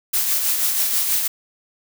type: noise with tremolo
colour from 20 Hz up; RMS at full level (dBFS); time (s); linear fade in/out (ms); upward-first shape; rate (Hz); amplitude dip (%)
blue; -18; 0.13-1.28; 10; triangle; 6.2; 45
effects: none